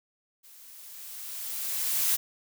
blue noise with level ramp, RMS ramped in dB -53 to -24 dBFS, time 0.43-2.17 s, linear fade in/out 20 ms, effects none

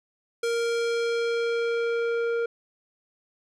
square tone with low-pass filter sweep, 466.2 Hz, A#4, in tune, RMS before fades -26 dBFS, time 0.43-2.46 s, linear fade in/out 5 ms, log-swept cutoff 8800 to 1500 Hz, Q 0.84, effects none

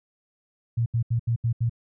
sine tone bursts, 116.54 Hz, A#2, in tune, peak -20 dBFS, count 6, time 0.77-1.696 s, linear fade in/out 10 ms, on 91 ms, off 76 ms, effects none

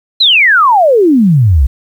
sine exponential sweep, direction down, 4189 to 59.2 Hz, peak -4 dBFS, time 0.2-1.67 s, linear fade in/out 10 ms, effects 7-bit

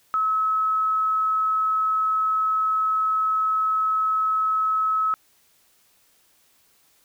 sine tone, 1290 Hz, E6, 38 cents flat, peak -19 dBFS, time 0.14-5.14 s, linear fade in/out 0 ms, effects white hiss -61 dBFS RMS until 7.04 s

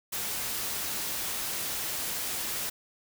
white noise, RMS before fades -33 dBFS, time 0.12-2.7 s, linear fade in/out 10 ms, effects none

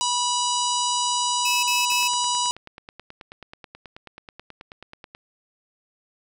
harmonic tone, 978 Hz, B5, 17 cents flat, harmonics 1 / 3 / 4 / 5 / 6 / 7 / 8 / 9, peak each -24 / -29 / -30 / -31 / -32 / -32 / -33 / -34 dBFS, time 0.01-2.51 s, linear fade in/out 0 ms
30% pulse tone bursts, 2596 Hz, E7, 27 cents flat, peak -20 dBFS, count 3, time 1.45-2.078 s, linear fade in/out 5 ms, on 180 ms, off 44 ms
click train, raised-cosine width 0.3 ms, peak -24 dBFS, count 31, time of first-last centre 1.92-5.149 s, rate 9.29 Hz
effects none

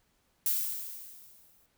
violet noise with exponential decay, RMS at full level -27 dBFS, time 0.46-1.66 s, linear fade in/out 1 ms, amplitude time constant 260 ms, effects pink hiss -72 dBFS RMS until 1.77 s

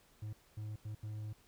triangle tone bursts at uneven times, 106.9 Hz, A2, 49 cents flat, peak -38 dBFS, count 4, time 0.22-0.33 / 0.57-0.76 / 0.85-0.95 / 1.03-1.33 s, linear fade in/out 5 ms, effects pink hiss -67 dBFS RMS until 1.47 s

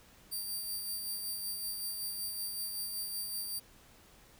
5% pulse tone with tremolo, 4699 Hz, D8, in tune, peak -28 dBFS, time 0.31-3.6 s, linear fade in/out 20 ms, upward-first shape sine, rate 5.3 Hz, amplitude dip 35%, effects pink hiss -60 dBFS RMS until 4.39 s

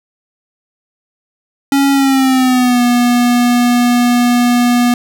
square tone with pitch glide, 277.2 to 242.7 Hz, C#4 to B3, 0 to -30 cents, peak -9 dBFS, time 1.72-4.94 s, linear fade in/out 2 ms, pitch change -230 cents, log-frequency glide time 1.92-2.82 s, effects none

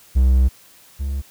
triangle tone pair in turn, 64.3 / 68.89 Hz, C2 / C#2, -30 / -10 cents, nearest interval minor second, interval 120 cents, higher second, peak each -9 / -19 dBFS, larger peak first, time 0.15-0.49 / 0.99-1.22 s, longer first, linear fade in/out 20 ms, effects white hiss -49 dBFS RMS until 1.3 s

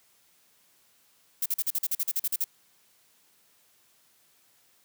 violet noise bursts, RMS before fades -27 dBFS, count 13, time 1.42-2.443 s, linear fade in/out 5 ms, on 39 ms, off 43 ms, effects white hiss -64 dBFS RMS until 4.84 s + high-pass 80 Hz 12 dB/octave

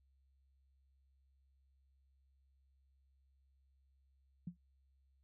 sine tone with exponential decay, 174.61 Hz, F3, in tune, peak -38 dBFS, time 4.47-4.57 s, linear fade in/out 5 ms, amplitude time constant 20 ms, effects added 67 Hz sine -70 dBFS peak until 5.23 s

